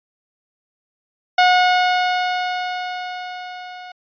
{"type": "tone with level ramp", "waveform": "sawtooth", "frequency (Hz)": 727, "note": "F#5", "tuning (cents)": -31, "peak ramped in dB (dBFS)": [-6, -30], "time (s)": [1.38, 3.92], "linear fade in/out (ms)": 5, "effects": ["resampled to 11025 Hz"]}